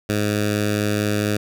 10% pulse tone with notch filter, 104.4 Hz, G#2, 10 cents sharp, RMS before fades -21 dBFS, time 0.09-1.37 s, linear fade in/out 5 ms, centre 830 Hz, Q 1.6, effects none

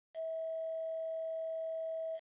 sine tone with quantisation, 648 Hz, E5, 30 cents flat, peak -36 dBFS, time 0.14-2.2 s, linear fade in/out 50 ms, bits 9, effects resampled to 8000 Hz

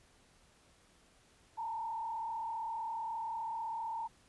sine tone with frequency modulation, 904 Hz, A5, 47 cents sharp, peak -36 dBFS, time 1.57-4.08 s, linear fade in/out 20 ms, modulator 35.3 Hz, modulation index 1, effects pink hiss -66 dBFS RMS until 4.28 s + resampled to 24000 Hz

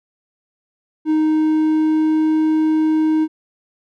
triangle tone with pitch glide, 311.1 to 313.1 Hz, D#4 to D#4, 0 to +11 cents, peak -11 dBFS, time 1.05-3.28 s, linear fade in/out 50 ms, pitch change +11 cents, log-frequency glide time 1.22-2.38 s, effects none

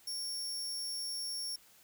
sawtooth tone, 5490 Hz, F8, 31 cents flat, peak -34 dBFS, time 0.07-1.56 s, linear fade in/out 5 ms, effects white hiss -62 dBFS RMS until 1.83 s

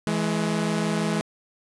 sawtooth tone pair together, 164.81 / 211.1 Hz, E3 / G#3, 0 / +29 cents, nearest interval major third, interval 429 cents, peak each -22 / -21 dBFS, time 0.07-1.21 s, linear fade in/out 0 ms, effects resampled to 24000 Hz

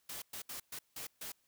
white noise bursts at uneven times, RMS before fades -44 dBFS, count 6, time 0.09-0.22 / 0.33-0.42 / 0.49-0.6 / 0.72-0.79 / 0.96-1.07 / 1.21-1.32 s, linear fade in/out 5 ms, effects white hiss -75 dBFS RMS until 1.47 s

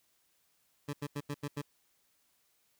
20% pulse tone bursts, 144.5 Hz, D3, 28 cents flat, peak -30 dBFS, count 6, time 0.88-1.618 s, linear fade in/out 10 ms, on 53 ms, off 84 ms, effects white hiss -73 dBFS RMS until 2.79 s

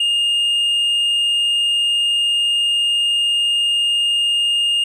sine tone with tanh clipping, 2831 Hz, F7, 23 cents sharp, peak -15 dBFS, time 0-4.84 s, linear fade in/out 5 ms, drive 3 dB, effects none

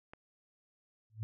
click, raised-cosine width 0.5 ms, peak -33 dBFS, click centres 0.135 s
sine tone with exponential growth, 109.3 Hz, A2, 11 cents flat, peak -31 dBFS, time 1.1-1.23 s, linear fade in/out 0 ms, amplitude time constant 27 ms
effects none

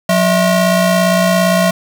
35% pulse ring-modulated tone, 420.5 Hz, G#4, 22 cents sharp, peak -5 dBFS, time 0.09-1.71 s, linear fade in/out 5 ms, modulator 239 Hz, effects none

